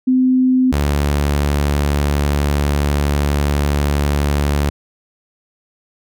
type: tone pair in turn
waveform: sine / sawtooth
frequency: 256.6 / 72.21 Hz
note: C4 / D2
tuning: -34 / -29 cents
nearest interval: octave + minor seventh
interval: 2195 cents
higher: first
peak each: -10 dBFS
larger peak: neither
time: 0.07-0.72 / 0.72-4.7 s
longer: second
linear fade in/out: 10 ms
effects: none